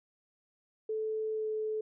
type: tone with pitch glide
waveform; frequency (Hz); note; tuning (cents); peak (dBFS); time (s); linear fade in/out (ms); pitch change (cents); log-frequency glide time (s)
sine; 436.2 to 432.9; A4 to A4; -15 to -28; -31; 0.89-1.81; 5; -13; 1.33-1.48
effects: none